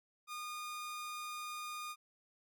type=tone; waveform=sawtooth; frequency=1221 Hz; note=D#6; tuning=33 cents flat; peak=-38 dBFS; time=0.27-1.96 s; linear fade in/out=50 ms; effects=none